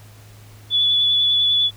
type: tone with vibrato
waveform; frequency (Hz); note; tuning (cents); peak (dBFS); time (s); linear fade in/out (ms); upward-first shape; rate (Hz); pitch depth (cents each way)
sine; 3437; A7; -41; -14; 0.7-1.71; 50; sine; 10; 13
effects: added 105 Hz sine -42 dBFS peak until 1.76 s + pink hiss -49 dBFS RMS until 1.76 s